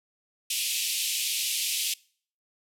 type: band-pass noise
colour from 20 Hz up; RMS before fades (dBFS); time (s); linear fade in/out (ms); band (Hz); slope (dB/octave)
pink; -29; 0.5-1.94; 5; 2500 to 14000; 48
effects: noise-tail reverb RT60 0.5 s tail -24 dB re dry